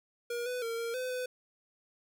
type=tone with pitch steps; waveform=square; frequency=476.1 / 497.9 / 459.3 / 463.8 / 508 / 503 Hz; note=A#4 / B4 / A#4 / A#4 / B4 / B4; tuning=+37 / +14 / -26 / -9 / +49 / +32 cents; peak=-34 dBFS; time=0.3-1.26 s; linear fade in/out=5 ms; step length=160 ms; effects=none